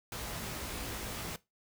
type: noise with comb filter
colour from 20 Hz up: pink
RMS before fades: -40 dBFS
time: 0.12-1.36 s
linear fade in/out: 2 ms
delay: 18 ms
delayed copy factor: +0.55
effects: noise-tail reverb RT60 0.2 s tail -18 dB re dry